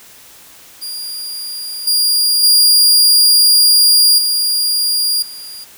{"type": "tone with level steps", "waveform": "sawtooth", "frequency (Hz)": 4819, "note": "D8", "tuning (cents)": 44, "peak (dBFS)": [-20, -8, -4, -10, -26], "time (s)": [0.81, 5.65], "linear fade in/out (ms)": 20, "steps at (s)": [1.87, 2.43, 4.18, 5.22], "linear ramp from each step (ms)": 5, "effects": ["white hiss -41 dBFS RMS until 5.77 s"]}